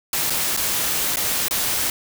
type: noise with dropouts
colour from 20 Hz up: white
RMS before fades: -22 dBFS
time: 0.13-1.9 s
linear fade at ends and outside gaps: 2 ms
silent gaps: 0.299-0.303 / 0.566-0.573 / 1.159-1.169 / 1.483-1.509 s
effects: none